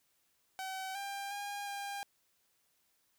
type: tone with pitch steps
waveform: sawtooth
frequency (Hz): 761 / 796 / 811 / 803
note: F#5 / G5 / G#5 / G5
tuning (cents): +48 / +26 / -41 / +41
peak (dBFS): -35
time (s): 0.59-2.03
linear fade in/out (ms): 0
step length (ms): 360
effects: white hiss -75 dBFS RMS until 3.18 s